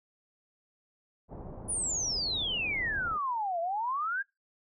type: low-pass noise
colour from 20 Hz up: pink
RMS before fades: -43 dBFS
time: 1.28-3.19 s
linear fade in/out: 50 ms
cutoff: 860 Hz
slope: 24 dB/octave
type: exponential two-way sweep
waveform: sine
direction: down then up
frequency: 9956 to 658 to 1655 Hz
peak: -29 dBFS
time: 1.68-4.23 s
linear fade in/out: 20 ms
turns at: 3.6 s
effects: noise-tail reverb RT60 0.2 s tail -22 dB re dry